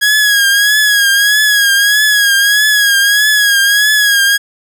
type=tone with vibrato; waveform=sawtooth; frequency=1658 Hz; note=G#6; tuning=3 cents flat; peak=-4 dBFS; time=0.01-4.38 s; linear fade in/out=20 ms; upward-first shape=triangle; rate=1.6 Hz; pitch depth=66 cents each way; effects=none